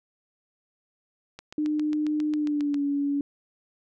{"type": "click train", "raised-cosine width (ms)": 0.2, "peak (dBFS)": -23, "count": 11, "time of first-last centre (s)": [1.39, 2.743], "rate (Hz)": 7.39}
{"type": "tone with pitch glide", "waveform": "sine", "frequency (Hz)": [302.5, 283.9], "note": ["D#4", "C#4"], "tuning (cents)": [-49, 41], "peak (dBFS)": -23, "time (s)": [1.58, 3.21], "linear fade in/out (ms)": 2, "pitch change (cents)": -110, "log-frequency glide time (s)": [2.34, 2.82]}
{"effects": []}